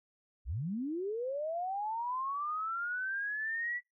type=linear sweep; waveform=sine; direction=up; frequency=46.25 to 1967 Hz; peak=-33 dBFS; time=0.45-3.81 s; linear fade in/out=50 ms; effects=noise-tail reverb RT60 0.2 s tail -23 dB re dry